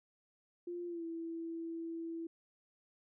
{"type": "tone with pitch glide", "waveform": "sine", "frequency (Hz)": [349.2, 330.9], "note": ["F4", "E4"], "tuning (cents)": [0, 7], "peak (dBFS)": -39, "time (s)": [0.67, 2.27], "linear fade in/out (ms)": 5, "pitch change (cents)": -93, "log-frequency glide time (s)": [0.87, 1.04], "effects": []}